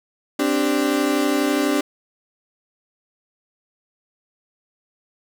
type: chord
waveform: 35% pulse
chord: C suspended second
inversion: none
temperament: equal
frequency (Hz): 261.6 / 293.7 / 392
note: C4 / D4 / G4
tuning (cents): 0 / 0 / 0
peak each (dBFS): -22 / -18 / -23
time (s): 0.39-1.81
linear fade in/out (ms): 5
effects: none